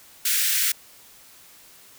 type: high-pass noise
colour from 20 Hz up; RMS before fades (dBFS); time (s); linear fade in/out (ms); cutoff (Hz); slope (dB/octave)
white; -22; 0.25-0.72; 5; 1500; 48
effects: white hiss -50 dBFS RMS until 1.98 s